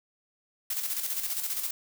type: noise with tremolo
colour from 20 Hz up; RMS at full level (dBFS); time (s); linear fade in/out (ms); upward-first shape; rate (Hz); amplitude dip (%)
blue; -30; 0.7-1.71; 5; square; 15; 50
effects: none